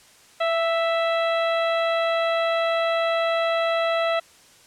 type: harmonic tone with a mistuned harmonic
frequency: 659.3 Hz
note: E5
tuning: in tune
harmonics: 1 / 2 / 3 / 4 / 5 / 6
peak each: -21 / -27 / -31 / -33 / -35 / -37 dBFS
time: 0.4-4.2 s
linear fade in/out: 10 ms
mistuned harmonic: 1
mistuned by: +16 cents
effects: white hiss -52 dBFS RMS until 4.66 s + low-pass 9000 Hz 12 dB/octave